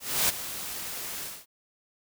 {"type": "noise with ADSR envelope", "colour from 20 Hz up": "white", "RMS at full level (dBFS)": -23, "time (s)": [0, 1.46], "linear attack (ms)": 290, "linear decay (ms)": 17, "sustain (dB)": -13, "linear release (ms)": 230, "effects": []}